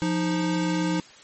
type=tone pair together; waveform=square; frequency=174.95 / 311.1 Hz; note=F3 / D#4; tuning=+3 / 0 cents; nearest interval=minor seventh; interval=997 cents; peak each=-26 dBFS; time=0.02-1 s; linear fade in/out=0 ms; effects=white hiss -49 dBFS RMS until 1.23 s + MP3 32 kbps